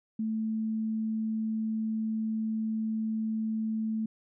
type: tone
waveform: sine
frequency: 220 Hz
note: A3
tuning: in tune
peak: -28 dBFS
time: 0.19-4.06 s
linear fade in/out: 5 ms
effects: none